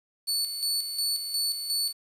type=tone with tremolo; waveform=sawtooth; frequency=4461 Hz; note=C#8; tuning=10 cents sharp; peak=-22 dBFS; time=0.27-1.93 s; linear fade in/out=20 ms; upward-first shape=square; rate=2.8 Hz; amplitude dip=55%; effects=resampled to 32000 Hz + 9-bit